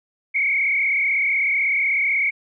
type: tone with frequency modulation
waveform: sine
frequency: 2217 Hz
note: C#7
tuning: in tune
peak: -17 dBFS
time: 0.34-2.31 s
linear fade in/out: 20 ms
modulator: 36.1 Hz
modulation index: 2.4
effects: none